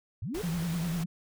sine linear sweep, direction up, 74.4 to 457.2 Hz, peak -32 dBFS, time 0.22-0.42 s, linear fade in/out 5 ms
pink noise, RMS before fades -41 dBFS, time 0.34-1.04 s, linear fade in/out 10 ms
sine tone with vibrato, 168.5 Hz, E3, 38 cents sharp, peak -29 dBFS, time 0.43-1.06 s, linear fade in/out 10 ms, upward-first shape sine, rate 10 Hz, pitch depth 84 cents each way
effects none

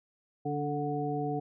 harmonic tone with a mistuned harmonic, 146.83 Hz, D3, in tune, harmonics 1 / 2 / 3 / 5, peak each -35 / -35 / -35 / -35 dBFS, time 0.45-1.4 s, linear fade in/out 10 ms, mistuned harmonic 2, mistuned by -23 cents, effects none

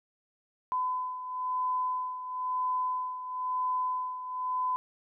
sine beating tone pair, 1010 / 1011 Hz, B5 / B5, +39 / +40 cents, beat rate 1 Hz, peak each -30 / -36 dBFS, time 0.72-4.76 s, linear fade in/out 0 ms, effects none

